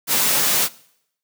white high-pass noise, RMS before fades -18 dBFS, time 0.07-0.69 s, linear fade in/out 50 ms, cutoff 120 Hz, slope 96 dB/octave, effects noise-tail reverb RT60 0.7 s tail -21 dB re dry

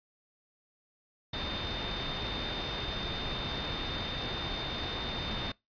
sine tone in noise, 3621 Hz, A7, 49 cents sharp, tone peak -38 dBFS, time 1.33-5.52 s, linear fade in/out 5 ms, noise pink, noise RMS -36 dBFS, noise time 1.33-5.52 s, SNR -5 dB, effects noise-tail reverb RT60 0.2 s tail -23 dB re dry + resampled to 11025 Hz

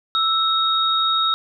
sine tone pair together, 1318.5 / 3752 Hz, E6 / A#7, 0 / +11 cents, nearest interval octave + tritone, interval 1811 cents, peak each -19 dBFS, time 0.15-1.34 s, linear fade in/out 0 ms, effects none

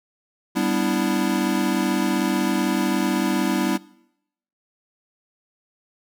square chord, E minor seventh, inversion first, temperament equal, 196 / 246.9 / 293.7 / 329.6 Hz, G3 / B3 / D4 / E4, 0 / 0 / 0 / 0 cents, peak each -26 dBFS, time 0.55-3.78 s, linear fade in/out 20 ms, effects noise-tail reverb RT60 0.8 s tail -22 dB re dry

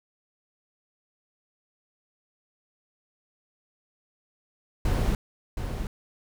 brown noise with echo, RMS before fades -24 dBFS, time 4.85-5.15 s, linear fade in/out 2 ms, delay 720 ms, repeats 1, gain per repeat -7 dB, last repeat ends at 5.87 s, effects none

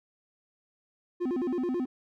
triangle tone with vibrato, 299.8 Hz, D4, 36 cents sharp, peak -25 dBFS, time 1.2-1.86 s, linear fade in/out 20 ms, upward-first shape square, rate 9.2 Hz, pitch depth 280 cents each way, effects none

